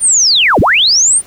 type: linear two-way sweep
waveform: sine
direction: down then up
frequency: 9397 to 36.71 to 9397 Hz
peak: -6 dBFS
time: 0-1.22 s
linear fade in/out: 50 ms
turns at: 0.6 s
effects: pink hiss -40 dBFS RMS until 1.26 s